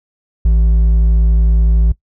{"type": "tone with hard clipping", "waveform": "sine", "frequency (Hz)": 55.4, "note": "A1", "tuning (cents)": 13, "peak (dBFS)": -9, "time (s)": [0.45, 1.92], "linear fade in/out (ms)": 5, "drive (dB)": 4, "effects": ["noise-tail reverb RT60 0.1 s tail -19 dB re dry"]}